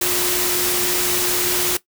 sine tone in noise, 358 Hz, F4, 43 cents sharp, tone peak -25 dBFS, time 0.01-1.77 s, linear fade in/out 5 ms, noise white, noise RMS -20 dBFS, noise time 0.01-1.77 s, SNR -8 dB, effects noise-tail reverb RT60 0.1 s tail -17 dB re dry

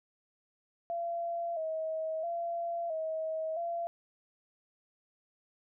sine tone with vibrato, 659.3 Hz, E5, in tune, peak -32 dBFS, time 0.9-3.87 s, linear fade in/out 0 ms, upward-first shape square, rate 0.75 Hz, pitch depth 59 cents each way, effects none

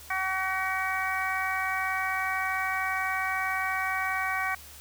harmonic tone, 378.2 Hz, F#4, 38 cents sharp, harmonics 2 / 3 / 4 / 5 / 6, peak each -33 / -33 / -33 / -33 / -33 dBFS, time 0.1-4.55 s, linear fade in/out 5 ms, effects added 73 Hz sine -52 dBFS peak until 4.8 s + white hiss -48 dBFS RMS until 4.8 s

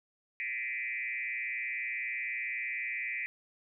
sine tone with frequency modulation, 2181 Hz, C#7, 29 cents flat, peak -33 dBFS, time 0.4-3.26 s, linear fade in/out 0 ms, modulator 124 Hz, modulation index 2.4, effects none

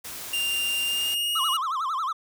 white noise, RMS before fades -37 dBFS, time 0.04-1.15 s, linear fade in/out 10 ms
45% pulse tone with pitch glide, 2794 to 2886 Hz, F7 to F#7, 0 to -44 cents, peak -24 dBFS, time 0.33-1.57 s, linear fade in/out 5 ms, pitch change +56 cents, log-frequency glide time 0.84-1.44 s
triangle tone with vibrato, 1171 Hz, D6, 5 cents flat, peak -23 dBFS, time 1.35-2.13 s, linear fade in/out 10 ms, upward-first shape sine, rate 11 Hz, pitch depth 230 cents each way
effects none

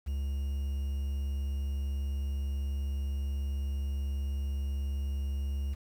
triangle tone with quantisation, 69.3 Hz, C#2, in tune, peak -28 dBFS, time 0.06-5.75 s, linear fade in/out 20 ms, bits 9, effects none

